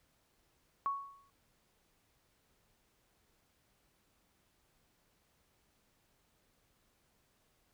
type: tone with exponential decay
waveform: sine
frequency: 1111 Hz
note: C#6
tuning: 4 cents sharp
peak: -29 dBFS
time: 0.86-1.3 s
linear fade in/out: 0 ms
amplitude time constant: 94 ms
effects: pink hiss -74 dBFS RMS until 7.73 s